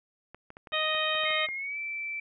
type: clicks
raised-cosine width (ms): 0.5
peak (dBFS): -30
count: 10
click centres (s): 0.346 / 0.504 / 0.569 / 0.672 / 0.721 / 0.949 / 1.152 / 1.236 / 1.306 / 1.488
type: harmonic tone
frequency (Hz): 622.3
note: D#5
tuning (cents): 0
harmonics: 1 / 2 / 3 / 4 / 5 / 6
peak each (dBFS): -33 / -33 / -33 / -33 / -33 / -33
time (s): 0.72-1.47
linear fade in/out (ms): 20
type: tone with pitch glide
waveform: sine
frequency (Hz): 2136 to 2329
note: C7 to D7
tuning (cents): +35 to -15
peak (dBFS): -32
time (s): 1.25-2.2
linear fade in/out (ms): 5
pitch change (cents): +150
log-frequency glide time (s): 1.54-1.78
effects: none